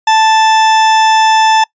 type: tone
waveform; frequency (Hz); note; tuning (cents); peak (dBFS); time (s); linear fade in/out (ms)
40% pulse; 880; A5; 0; -5; 0.07-1.64; 5
effects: noise-tail reverb RT60 0.1 s tail -24 dB re dry + resampled to 16000 Hz